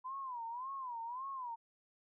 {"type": "tone with vibrato", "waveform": "sine", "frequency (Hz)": 1000, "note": "B5", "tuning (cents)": 21, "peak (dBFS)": -40, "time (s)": [0.04, 1.56], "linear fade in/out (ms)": 20, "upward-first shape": "sine", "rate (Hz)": 1.8, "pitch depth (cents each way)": 160, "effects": []}